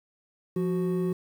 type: tone pair together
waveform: triangle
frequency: 174.61 / 370 Hz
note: F3 / F#4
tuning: 0 / 0 cents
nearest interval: octave + minor second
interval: 1300 cents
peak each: -25 / -26 dBFS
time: 0.56-1.13 s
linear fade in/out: 5 ms
effects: 9-bit